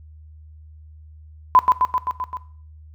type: tone with echo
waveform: sine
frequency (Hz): 1010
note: B5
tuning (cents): +39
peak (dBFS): -8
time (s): 1.55-1.59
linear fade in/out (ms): 0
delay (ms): 130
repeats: 6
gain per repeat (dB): -3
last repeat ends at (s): 2.37
effects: noise-tail reverb RT60 0.5 s tail -17 dB re dry + added 77 Hz sine -41 dBFS peak until 2.94 s